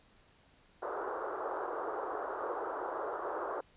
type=band-pass noise; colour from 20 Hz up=pink; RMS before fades=-38 dBFS; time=0.82-3.61 s; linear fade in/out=10 ms; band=360 to 1400 Hz; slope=48 dB/octave; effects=pink hiss -65 dBFS RMS until 3.76 s + resampled to 8000 Hz